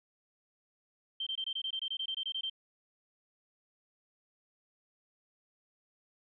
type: tone bursts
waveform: sine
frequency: 3136 Hz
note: G7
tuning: in tune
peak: -33 dBFS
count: 15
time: 1.2-2.498 s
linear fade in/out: 5 ms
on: 66 ms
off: 22 ms
effects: none